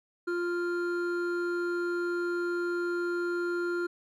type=tone pair together; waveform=triangle; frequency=349.2 / 1396.9 Hz; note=F4 / F6; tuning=0 / 0 cents; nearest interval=2 octaves; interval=2400 cents; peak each=-27 / -33 dBFS; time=0.27-3.87 s; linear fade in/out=10 ms; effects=none